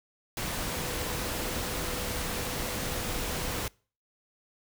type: tone in noise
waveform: sine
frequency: 495.3 Hz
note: B4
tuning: 5 cents sharp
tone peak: -43 dBFS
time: 0.69-3.59 s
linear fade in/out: 2 ms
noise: pink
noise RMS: -33 dBFS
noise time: 0.37-3.68 s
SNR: -13 dB
effects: noise-tail reverb RT60 0.4 s tail -25 dB re dry